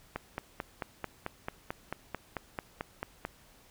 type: click train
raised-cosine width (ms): 0.5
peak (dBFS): -19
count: 15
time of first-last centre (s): 0.16-3.251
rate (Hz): 4.53
effects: pink hiss -60 dBFS RMS until 3.7 s